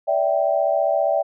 sine tone cluster, 578 / 653 / 783 Hz, D5 / E5 / G5, -28 / -17 / -2 cents, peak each -21 / -20 / -23 dBFS, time 0.07-1.23 s, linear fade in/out 20 ms, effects none

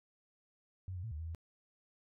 sine tone with pitch steps, 93.1 / 89.3 / 112.9 / 75.7 / 81.5 / 82.3 Hz, F#2 / F2 / A2 / D#2 / E2 / E2, +11 / +39 / +45 / -47 / -19 / -2 cents, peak -39 dBFS, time 0.88-1.348 s, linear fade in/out 0 ms, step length 78 ms, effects none

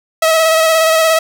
sawtooth tone with vibrato, 644 Hz, E5, 41 cents flat, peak -5 dBFS, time 0.22-1.19 s, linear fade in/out 5 ms, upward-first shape square, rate 17 Hz, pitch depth 20 cents each way, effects none

